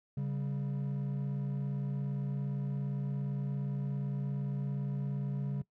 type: tone pair together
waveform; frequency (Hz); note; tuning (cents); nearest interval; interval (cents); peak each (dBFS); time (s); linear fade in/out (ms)
triangle; 138.9 / 196.29; C#3 / G3; +4 / +3; tritone; 599; -30 / -37; 0.17-5.62; 5
effects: noise-tail reverb RT60 0.1 s tail -20 dB re dry + tanh soft clip ceiling -25 dBFS